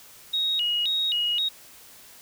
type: tone with vibrato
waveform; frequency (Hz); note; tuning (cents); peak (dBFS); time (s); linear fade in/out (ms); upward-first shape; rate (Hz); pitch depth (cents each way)
sine; 3300; G#7; -12; -22; 0.33-1.49; 10; square; 1.9; 230
effects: white hiss -49 dBFS RMS until 2.21 s